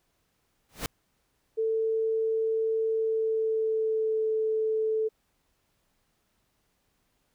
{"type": "noise with exponential growth", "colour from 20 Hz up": "pink", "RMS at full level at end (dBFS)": -28, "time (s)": [0.69, 0.86], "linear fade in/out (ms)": 1, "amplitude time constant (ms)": 35}
{"type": "tone with pitch glide", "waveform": "sine", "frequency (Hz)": [444.8, 438.4], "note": ["A4", "A4"], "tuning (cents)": [19, -6], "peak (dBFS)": -24, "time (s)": [1.57, 5.09], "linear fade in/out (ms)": 20, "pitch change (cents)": -25, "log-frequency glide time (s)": [2.91, 4.28]}
{"effects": ["pink hiss -73 dBFS RMS until 7.34 s"]}